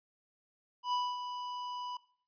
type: tone with ADSR envelope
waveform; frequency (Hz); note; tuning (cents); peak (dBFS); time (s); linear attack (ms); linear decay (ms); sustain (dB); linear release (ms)
square; 987.8; B5; 0; -30; 0.83-1.97; 98; 240; -9; 4
effects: noise-tail reverb RT60 0.5 s tail -18 dB re dry + resampled to 11025 Hz